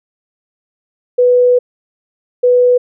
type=tone pair in turn; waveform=sine; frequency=493.9 / 493.9 Hz; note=B4 / B4; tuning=0 / 0 cents; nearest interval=unison; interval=0 cents; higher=neither; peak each=-6 dBFS; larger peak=neither; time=1.18-1.59 / 2.43-2.78 s; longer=first; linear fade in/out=10 ms; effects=none